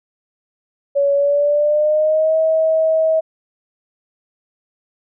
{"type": "tone with pitch glide", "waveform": "sine", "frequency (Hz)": [563, 639.3], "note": ["C#5", "D#5"], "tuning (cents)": [27, 47], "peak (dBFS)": -12, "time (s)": [0.95, 3.21], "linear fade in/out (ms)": 20, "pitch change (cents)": 220, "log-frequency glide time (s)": [1.14, 2.37], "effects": []}